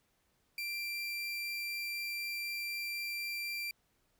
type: tone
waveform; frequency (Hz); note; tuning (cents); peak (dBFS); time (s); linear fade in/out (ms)
30% pulse; 2362; D7; +9; -34; 0.58-3.71; 2
effects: pink hiss -75 dBFS RMS until 4.19 s